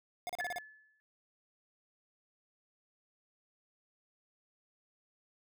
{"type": "tone bursts", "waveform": "square", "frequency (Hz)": 714, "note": "F5", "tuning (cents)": 38, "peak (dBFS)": -37, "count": 6, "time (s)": [0.27, 0.584], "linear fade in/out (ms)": 0, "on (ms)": 24, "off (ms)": 34}
{"type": "tone with exponential decay", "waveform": "sine", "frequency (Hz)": 1727, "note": "A6", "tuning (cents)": -33, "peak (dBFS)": -34, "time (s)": [0.4, 1], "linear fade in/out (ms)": 0, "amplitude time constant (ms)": 130}
{"effects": []}